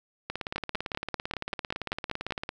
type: two click trains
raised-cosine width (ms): 0.3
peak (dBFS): -16 / -14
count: 40 / 10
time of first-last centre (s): 0.3-2.491 / 0.56-2.308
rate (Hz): 17.8 / 5.15
effects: none